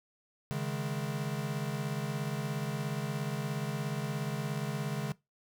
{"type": "chord", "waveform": "square", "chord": "C# suspended second", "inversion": "none", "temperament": "equal", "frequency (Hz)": [138.59, 155.56, 207.7], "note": ["C#3", "D#3", "G#3"], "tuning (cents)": [0, 0, 0], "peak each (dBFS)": [-36, -38, -40], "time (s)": [0.51, 5.12], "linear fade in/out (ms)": 0, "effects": ["noise-tail reverb RT60 0.2 s tail -20 dB re dry"]}